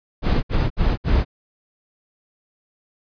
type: noise bursts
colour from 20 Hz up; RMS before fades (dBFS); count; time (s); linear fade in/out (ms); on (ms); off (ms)
brown; -17; 4; 0.22-1.249; 50; 210; 63
effects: resampled to 11025 Hz